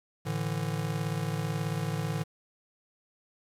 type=chord; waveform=square; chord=A suspended fourth; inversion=none; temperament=just; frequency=110 / 146.67 / 165 Hz; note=A2 / D3 / E3; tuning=0 / -2 / +2 cents; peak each=-36 / -34 / -35 dBFS; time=0.25-2.24 s; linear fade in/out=20 ms; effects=resampled to 32000 Hz + 9-bit